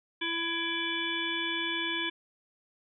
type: harmonic tone with a mistuned harmonic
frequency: 333.7 Hz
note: E4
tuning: 21 cents sharp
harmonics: 1 / 3 / 5 / 7 / 9 / 10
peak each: -37 / -40 / -36 / -35 / -38 / -35 dBFS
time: 0.21-2.1 s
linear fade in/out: 10 ms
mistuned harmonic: 10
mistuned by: +50 cents
effects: none